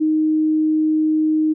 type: tone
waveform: sine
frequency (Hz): 311.1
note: D#4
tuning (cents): 0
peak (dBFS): -14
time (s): 0-1.54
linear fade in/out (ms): 20
effects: none